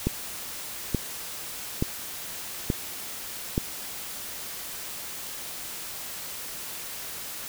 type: click train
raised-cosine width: 3 ms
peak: -10 dBFS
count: 5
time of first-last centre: 0.07-3.579 s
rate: 1.14 Hz
effects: white hiss -37 dBFS RMS until 7.48 s